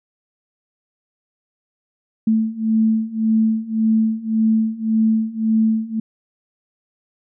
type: beating tone pair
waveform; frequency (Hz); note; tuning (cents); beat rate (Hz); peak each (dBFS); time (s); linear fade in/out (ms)
sine; 220 / 221.8; A3 / A3; 0 / +14; 1.8; -19 / -17; 2.27-6; 5
effects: none